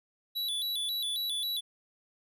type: tone with vibrato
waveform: square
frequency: 3684 Hz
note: A#7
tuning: 21 cents flat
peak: -31 dBFS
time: 0.35-1.61 s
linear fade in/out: 20 ms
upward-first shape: square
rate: 3.7 Hz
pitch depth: 110 cents each way
effects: none